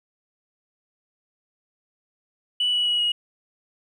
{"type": "tone with pitch steps", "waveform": "sine", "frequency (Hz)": [2960, 2938, 2916, 2894], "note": ["F#7", "F#7", "F#7", "F#7"], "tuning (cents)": [0, -13, -26, -39], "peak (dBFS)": -18, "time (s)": [2.6, 3.12], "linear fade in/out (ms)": 5, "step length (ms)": 130, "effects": ["tanh soft clip ceiling -16 dBFS", "10-bit"]}